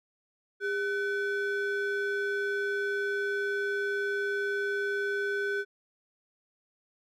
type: ring-modulated tone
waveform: triangle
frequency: 957 Hz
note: A#5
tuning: 45 cents sharp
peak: -23 dBFS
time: 0.6-5.65 s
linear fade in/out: 50 ms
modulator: 553 Hz
effects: none